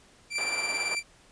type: tone with tremolo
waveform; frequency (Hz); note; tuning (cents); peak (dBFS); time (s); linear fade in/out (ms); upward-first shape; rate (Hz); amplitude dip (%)
sawtooth; 2349; D7; 0; -23; 0.3-1.03; 50; square; 18; 40
type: band-pass noise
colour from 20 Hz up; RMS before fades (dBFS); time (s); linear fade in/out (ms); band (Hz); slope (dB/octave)
pink; -39; 0.38-0.95; 2; 560 to 1800; 12
effects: pink hiss -58 dBFS RMS until 1.31 s + resampled to 22050 Hz